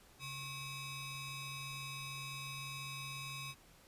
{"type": "ring-modulated tone", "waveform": "20% pulse", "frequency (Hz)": 1223, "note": "D#6", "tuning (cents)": -30, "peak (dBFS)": -35, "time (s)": [0.19, 3.55], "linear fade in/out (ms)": 50, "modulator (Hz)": 1360, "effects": ["pink hiss -63 dBFS RMS until 3.87 s", "resampled to 32000 Hz"]}